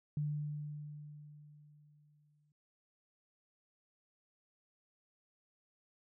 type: tone with exponential decay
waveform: sine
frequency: 148.5 Hz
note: D3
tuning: 20 cents sharp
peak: -32 dBFS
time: 0.17-2.52 s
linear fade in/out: 2 ms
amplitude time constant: 510 ms
effects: none